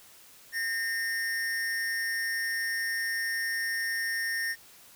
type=tone with amplitude modulation; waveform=square; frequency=1830 Hz; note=A#6; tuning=32 cents flat; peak=-27 dBFS; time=0.52-4.56 s; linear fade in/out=50 ms; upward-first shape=sine; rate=211 Hz; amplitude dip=50%; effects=white hiss -54 dBFS RMS until 4.95 s